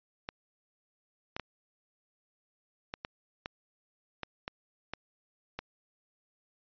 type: clicks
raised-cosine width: 0.3 ms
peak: -20 dBFS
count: 10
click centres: 0.289 / 1.365 / 1.397 / 2.939 / 3.049 / 3.459 / 4.233 / 4.479 / 4.936 / 5.59 s
effects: resampled to 11025 Hz